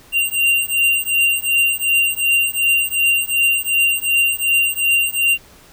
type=beating tone pair; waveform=square; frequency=2775 / 2777.7 Hz; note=F7 / F7; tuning=-12 / -10 cents; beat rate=2.7 Hz; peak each=-18 dBFS; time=0.12-5.38 s; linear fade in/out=50 ms; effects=pink hiss -46 dBFS RMS until 5.72 s